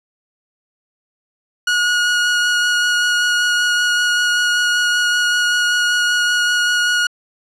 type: tone with vibrato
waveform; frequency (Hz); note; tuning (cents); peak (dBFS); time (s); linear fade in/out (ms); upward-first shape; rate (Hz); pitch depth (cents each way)
sawtooth; 1448; F#6; -38; -10; 1.67-7.07; 5; sine; 5.2; 8
effects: low-pass 7000 Hz 12 dB/octave